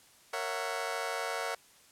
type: chord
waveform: 20% pulse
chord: F# dominant seventh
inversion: first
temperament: just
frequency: 462.5 / 555 / 666 / 740 Hz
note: A#4 / C#5 / E5 / F#5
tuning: -14 / +2 / +18 / 0 cents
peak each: -34 dBFS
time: 0.33-1.55 s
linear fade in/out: 5 ms
effects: white hiss -60 dBFS RMS until 1.91 s + low-pass 11000 Hz 12 dB/octave